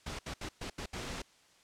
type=noise bursts at uneven times; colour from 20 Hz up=pink; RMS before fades=-40 dBFS; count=6; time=0.06-0.19 / 0.26-0.34 / 0.41-0.49 / 0.61-0.7 / 0.78-0.86 / 0.93-1.22 s; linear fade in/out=5 ms; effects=white hiss -64 dBFS RMS until 1.63 s + low-pass 7000 Hz 12 dB/octave